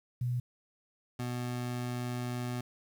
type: tone pair in turn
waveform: sine / 25% pulse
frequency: 123 / 123 Hz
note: B2 / B2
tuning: -7 / -7 cents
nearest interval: unison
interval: 0 cents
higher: neither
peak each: -29 / -30 dBFS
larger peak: first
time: 0.21-0.4 / 1.19-2.61 s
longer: second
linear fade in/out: 5 ms
effects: 10-bit